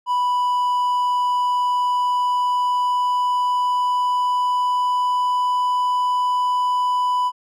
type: tone with pitch glide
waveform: triangle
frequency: 987.8 to 993.5 Hz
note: B5 to B5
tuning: 0 to +10 cents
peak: -15 dBFS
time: 0.06-7.32 s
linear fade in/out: 50 ms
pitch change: +10 cents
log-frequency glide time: 1.55-5.63 s
effects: none